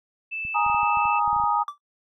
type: tone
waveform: sine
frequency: 2637 Hz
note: E7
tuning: in tune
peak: -28 dBFS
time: 0.31-1.2 s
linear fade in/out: 20 ms
type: clicks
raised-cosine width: 5 ms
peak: -31 dBFS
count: 12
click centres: 0.451 / 0.664 / 0.699 / 0.746 / 0.832 / 0.972 / 1.055 / 1.278 / 1.33 / 1.364 / 1.4 / 1.438 s
type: chord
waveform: sine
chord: Ab suspended second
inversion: none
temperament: just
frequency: 830.6 / 934.4 / 1245.9 Hz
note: Ab5 / Bb5 / Eb6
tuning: 0 / +4 / +2 cents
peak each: -24 dBFS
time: 0.54-1.64 s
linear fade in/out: 20 ms
type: tone with exponential decay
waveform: triangle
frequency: 1164 Hz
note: D6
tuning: 16 cents flat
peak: -23 dBFS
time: 1.68-1.78 s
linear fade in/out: 1 ms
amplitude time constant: 21 ms
effects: noise-tail reverb RT60 0.1 s tail -20 dB re dry